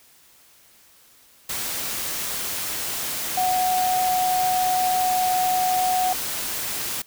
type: tone in noise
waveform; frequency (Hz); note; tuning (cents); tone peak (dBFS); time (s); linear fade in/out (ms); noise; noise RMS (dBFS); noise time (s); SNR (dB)
sine; 737; F#5; -7; -19; 3.37-6.13; 5; white; -28; 1.49-7.02; +6
effects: white hiss -54 dBFS RMS until 7.06 s